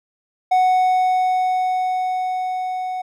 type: tone with level ramp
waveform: triangle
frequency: 740 Hz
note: F#5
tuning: in tune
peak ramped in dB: -10 to -21 dBFS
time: 0.51-3.02 s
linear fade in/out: 10 ms
effects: none